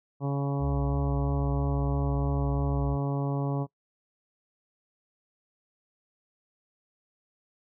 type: harmonic tone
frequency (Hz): 140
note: C#3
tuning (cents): +18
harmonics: 1 / 2 / 3 / 4 / 5 / 6 / 7 / 8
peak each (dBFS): -27 / -33 / -37 / -39 / -41 / -43 / -44 / -45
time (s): 0.2-3.67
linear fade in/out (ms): 50
type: tone with vibrato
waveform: sine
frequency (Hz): 65.41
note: C2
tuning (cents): 0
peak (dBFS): -29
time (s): 0.59-2.98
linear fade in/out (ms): 50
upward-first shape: sine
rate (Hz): 3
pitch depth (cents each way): 89
effects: noise-tail reverb RT60 0.1 s tail -22 dB re dry